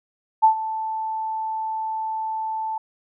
sine tone with ADSR envelope, 880 Hz, A5, in tune, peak -9 dBFS, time 0.42-2.78 s, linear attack 22 ms, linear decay 100 ms, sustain -15 dB, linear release 4 ms, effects none

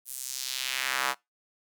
square tone with high-pass filter sweep, 65.41 Hz, C2, in tune, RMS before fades -32 dBFS, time 0.05-1.15 s, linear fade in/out 50 ms, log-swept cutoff 11000 to 990 Hz, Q 1.4, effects noise-tail reverb RT60 0.2 s tail -24 dB re dry

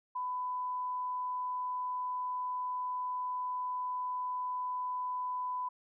sine tone, 1000 Hz, B5, 21 cents sharp, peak -33 dBFS, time 0.15-5.69 s, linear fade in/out 10 ms, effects none

